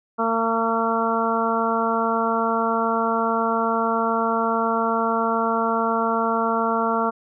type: harmonic tone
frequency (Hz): 227.2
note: A#3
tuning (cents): -44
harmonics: 1 / 2 / 3 / 4 / 5 / 6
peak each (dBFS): -26 / -26 / -26 / -26 / -26 / -26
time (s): 0.18-7.11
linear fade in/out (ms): 20
effects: none